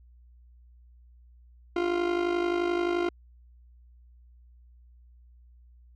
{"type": "tone with amplitude modulation", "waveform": "40% pulse", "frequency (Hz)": 349.2, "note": "F4", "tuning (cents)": 0, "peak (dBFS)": -21, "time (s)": [1.76, 3.09], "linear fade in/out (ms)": 5, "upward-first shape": "sine", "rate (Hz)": 51.5, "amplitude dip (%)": 65, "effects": ["added 60 Hz sine -52 dBFS peak until 5.95 s", "low-pass 3000 Hz 12 dB/octave"]}